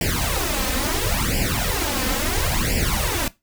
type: noise with flanger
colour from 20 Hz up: pink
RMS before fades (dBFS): -22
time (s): 0.01-3.28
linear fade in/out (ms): 2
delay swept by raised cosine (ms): 0.39 to 3.89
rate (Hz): 0.73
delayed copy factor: +1
effects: noise-tail reverb RT60 0.2 s tail -18 dB re dry